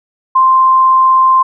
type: tone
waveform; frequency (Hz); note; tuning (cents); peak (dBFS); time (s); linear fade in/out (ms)
sine; 1046; C6; -1; -5; 0.35-1.43; 10
effects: none